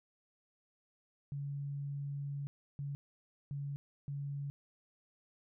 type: tone bursts at uneven times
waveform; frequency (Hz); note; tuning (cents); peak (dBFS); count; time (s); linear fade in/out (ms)
sine; 141.5; C#3; +36; -37; 4; 1.32-2.47 / 2.79-2.95 / 3.51-3.76 / 4.08-4.5; 0
effects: none